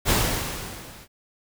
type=noise with level ramp; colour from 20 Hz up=pink; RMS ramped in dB=-18 to -47 dBFS; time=0.05-1.08 s; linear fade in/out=50 ms; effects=none